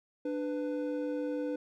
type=tone pair together; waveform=triangle; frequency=296 / 497.8 Hz; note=D4 / B4; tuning=+14 / +14 cents; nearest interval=major sixth; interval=900 cents; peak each=-32 / -33 dBFS; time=0.25-1.56 s; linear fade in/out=5 ms; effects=none